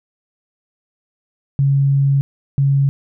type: tone pair in turn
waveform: sine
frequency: 138.59 / 138.59 Hz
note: C#3 / C#3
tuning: 0 / 0 cents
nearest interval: unison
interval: 0 cents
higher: neither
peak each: -11 dBFS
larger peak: neither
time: 1.59-2.21 / 2.58-2.89 s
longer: first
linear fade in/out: 0 ms
effects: none